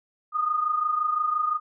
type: tone pair together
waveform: sine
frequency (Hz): 1227.2 / 1253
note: D#6 / D#6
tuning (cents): -24 / +12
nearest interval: unison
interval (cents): 36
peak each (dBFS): -23 / -29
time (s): 0.32-1.6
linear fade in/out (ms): 50
effects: none